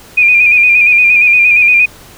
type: tone with vibrato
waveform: sine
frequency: 2436 Hz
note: D#7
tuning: 37 cents flat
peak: -4 dBFS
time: 0.17-1.86 s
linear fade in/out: 10 ms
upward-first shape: square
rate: 8.6 Hz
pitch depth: 35 cents each way
effects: pink hiss -37 dBFS RMS until 2.17 s